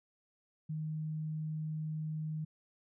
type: tone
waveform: sine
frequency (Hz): 155.56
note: D#3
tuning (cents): 0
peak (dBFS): -35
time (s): 0.69-2.45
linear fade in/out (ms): 10
effects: none